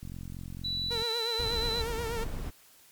click train, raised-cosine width 5 ms, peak -29 dBFS, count 45, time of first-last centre 0.03-1.021 s, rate 44.4 Hz
sine tone with pitch glide, 3951 to 3999 Hz, B7 to B7, 0 to +21 cents, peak -30 dBFS, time 0.64-1.82 s, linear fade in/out 10 ms, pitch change +21 cents, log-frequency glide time 0.79-1.41 s
sawtooth tone with vibrato, 460.1 Hz, A#4, 23 cents flat, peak -29 dBFS, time 0.9-2.25 s, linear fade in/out 20 ms, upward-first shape triangle, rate 8.3 Hz, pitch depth 80 cents each way
brown noise, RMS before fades -35 dBFS, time 1.38-2.51 s, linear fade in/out 20 ms
effects white hiss -58 dBFS RMS until 2.91 s + MP3 96 kbps

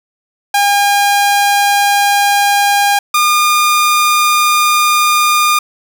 sawtooth tone pair in turn, 809 / 1212.1 Hz, G#5 / D#6, -46 / -46 cents, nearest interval perfect fifth, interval 700 cents, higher second, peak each -5 dBFS, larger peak neither, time 0.54-2.99 / 3.14-5.59 s, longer neither, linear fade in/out 5 ms, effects none

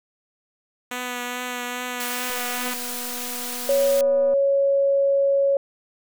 5% pulse tone with vibrato, 246.9 Hz, B3, in tune, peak -16 dBFS, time 0.91-2.74 s, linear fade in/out 5 ms, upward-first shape triangle, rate 2.4 Hz, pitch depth 19 cents each way
white high-pass noise, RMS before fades -31 dBFS, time 2-4.01 s, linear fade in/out 2 ms, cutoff 1200 Hz, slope 48 dB/octave
click train, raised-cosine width 1 ms, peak -26 dBFS, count 500, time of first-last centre 2.3-4.337 s, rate 245 Hz
sine tone, 554.4 Hz, C#5, in tune, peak -16 dBFS, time 3.69-5.57 s, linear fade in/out 2 ms
effects none

